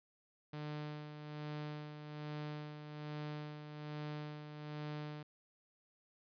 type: tone with tremolo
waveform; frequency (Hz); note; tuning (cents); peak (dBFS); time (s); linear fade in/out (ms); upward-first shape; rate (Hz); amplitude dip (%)
sawtooth; 150; D3; +37; -37; 0.53-5.23; 5; sine; 1.2; 55
effects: resampled to 11025 Hz